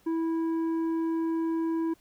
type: tone with tanh clipping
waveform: sine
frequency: 327.4 Hz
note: E4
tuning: 12 cents flat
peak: -27 dBFS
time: 0.06-1.94 s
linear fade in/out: 10 ms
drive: 7 dB
effects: pink hiss -63 dBFS RMS until 2 s